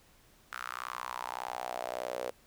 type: tone with high-pass filter sweep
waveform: sawtooth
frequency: 61.74 Hz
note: B1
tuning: in tune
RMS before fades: -39 dBFS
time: 0.52-2.31 s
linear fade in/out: 5 ms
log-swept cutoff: 1400 to 510 Hz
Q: 4.7
effects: pink hiss -63 dBFS RMS until 2.46 s